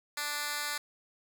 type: tone with high-pass filter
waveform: 10% pulse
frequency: 293.7 Hz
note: D4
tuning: in tune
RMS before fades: -35 dBFS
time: 0.17-0.78 s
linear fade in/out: 5 ms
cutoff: 1700 Hz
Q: 0.6
effects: none